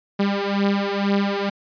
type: beating tone pair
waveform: sawtooth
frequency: 198.6 / 200.7 Hz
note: G3 / G3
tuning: +23 / +41 cents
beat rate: 2.1 Hz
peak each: -18 dBFS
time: 0.19-1.5 s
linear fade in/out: 10 ms
effects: resampled to 11025 Hz